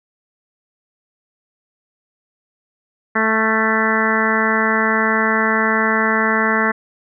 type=harmonic tone with a mistuned harmonic; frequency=220 Hz; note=A3; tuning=in tune; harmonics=1 / 2 / 3 / 4 / 5 / 6 / 7 / 8 / 9; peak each=-21 / -23 / -26 / -25 / -23 / -23 / -24 / -20 / -23 dBFS; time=3.15-6.72 s; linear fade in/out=10 ms; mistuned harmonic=6; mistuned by=+32 cents; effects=none